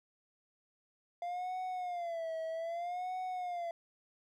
triangle tone with vibrato, 692 Hz, F5, 16 cents flat, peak -34 dBFS, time 1.22-3.71 s, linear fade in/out 2 ms, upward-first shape sine, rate 0.63 Hz, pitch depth 120 cents each way, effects none

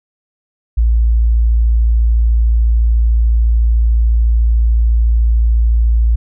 sine tone, 56.9 Hz, A#1, 41 cents flat, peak -8 dBFS, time 0.77-6.16 s, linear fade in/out 10 ms, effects none

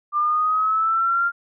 sine linear sweep, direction up, 1187 to 1400 Hz, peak -17 dBFS, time 0.12-1.32 s, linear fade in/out 50 ms, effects none

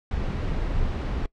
brown noise, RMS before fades -26 dBFS, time 0.11-1.26 s, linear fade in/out 2 ms, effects noise-tail reverb RT60 0.1 s tail -21 dB re dry + low-pass 4000 Hz 12 dB/octave

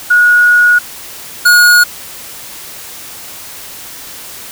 sine / square tone pair in turn, 1452 / 1444.2 Hz, F#6 / F#6, -33 / -42 cents, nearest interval unison, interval 9 cents, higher first, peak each -4 dBFS, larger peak neither, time 0.1-0.79 / 1.45-1.84 s, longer first, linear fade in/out 10 ms, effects white hiss -29 dBFS RMS until 4.51 s

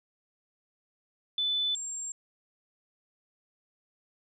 sine tone pair in turn, 3500 / 7435 Hz, A7 / A#8, -10 / -5 cents, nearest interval octave + minor second, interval 1305 cents, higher second, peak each -26 / -34 dBFS, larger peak first, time 1.38-1.75 / 1.75-2.12 s, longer neither, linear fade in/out 2 ms, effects none

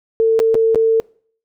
sine tone with dropouts, 448.9 Hz, A4, 35 cents sharp, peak -10 dBFS, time 0.2-1 s, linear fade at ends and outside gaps 0 ms, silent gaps 0.392-0.4 / 0.544-0.552 / 0.747-0.757 s, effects noise-tail reverb RT60 0.5 s tail -24 dB re dry

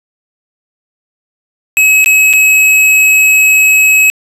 square tone with dropouts, 2563 Hz, E7, 49 cents flat, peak -5 dBFS, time 1.77-4.1 s, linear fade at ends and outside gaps 0 ms, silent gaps 2.044-2.06 / 2.33-2.335 s, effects resampled to 32000 Hz + 7-bit

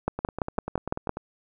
two click trains, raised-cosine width 1 ms, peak -17 / -10 dBFS, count 11 / 7, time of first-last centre 0.19-1.17 / 0.08-1.094 s, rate 10.2 / 5.92 Hz, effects none

